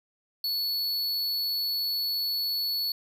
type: tone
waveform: square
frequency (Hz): 4417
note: C#8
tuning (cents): -7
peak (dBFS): -27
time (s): 0.44-2.92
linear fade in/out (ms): 2
effects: 11-bit